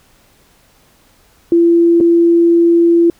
sine tone with dropouts, 339.1 Hz, E4, 49 cents sharp, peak -6 dBFS, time 1.52-3.1 s, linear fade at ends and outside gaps 2 ms, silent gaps 2.003-2.008 s, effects pink hiss -51 dBFS RMS until 3.19 s

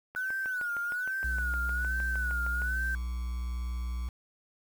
click train, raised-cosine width 0.5 ms, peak -28 dBFS, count 17, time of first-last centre 0.15-2.619 s, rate 6.48 Hz
sine tone with vibrato, 1480 Hz, F#6, in tune, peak -30 dBFS, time 0.16-2.95 s, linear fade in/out 2 ms, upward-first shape sine, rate 1.2 Hz, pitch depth 93 cents each way
triangle tone with pitch glide, 61.74 to 60.71 Hz, B1 to B1, 0 to -29 cents, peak -29 dBFS, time 1.24-4.09 s, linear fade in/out 5 ms, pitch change -29 cents, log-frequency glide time 1.47-2.59 s
effects 8-bit

